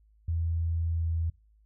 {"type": "tone with pitch glide", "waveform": "sine", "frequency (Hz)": [83, 82.33], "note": ["E2", "E2"], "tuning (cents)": [12, -2], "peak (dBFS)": -26, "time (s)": [0.28, 1.3], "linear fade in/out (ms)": 5, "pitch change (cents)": -14, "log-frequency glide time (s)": [0.92, 1.07], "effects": ["noise-tail reverb RT60 0.3 s tail -24 dB re dry", "added 53 Hz sine -59 dBFS peak until 1.65 s"]}